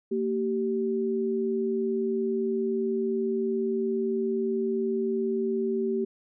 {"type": "tone pair together", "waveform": "sine", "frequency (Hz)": [229.4, 386.4], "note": ["A#3", "G4"], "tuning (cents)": [-28, -25], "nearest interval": "major sixth", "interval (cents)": 903, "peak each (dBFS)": [-29, -26], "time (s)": [0.11, 6.05], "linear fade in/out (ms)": 10, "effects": []}